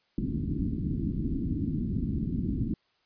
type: low-pass noise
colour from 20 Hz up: white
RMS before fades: -30 dBFS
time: 0.18-2.74 s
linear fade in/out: 2 ms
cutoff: 300 Hz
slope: 48 dB/octave
effects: white hiss -70 dBFS RMS until 3.05 s + resampled to 11025 Hz